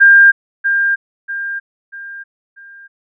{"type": "tone with echo", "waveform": "sine", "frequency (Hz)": 1600, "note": "G6", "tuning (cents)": 35, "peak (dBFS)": -3, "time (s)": [0, 0.32], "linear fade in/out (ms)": 20, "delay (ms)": 640, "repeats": 4, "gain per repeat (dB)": -8, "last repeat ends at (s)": 2.88, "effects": []}